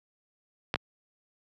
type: clicks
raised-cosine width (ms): 0.3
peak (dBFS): -11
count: 2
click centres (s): 0.741 / 0.758
effects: high-pass 100 Hz 12 dB/octave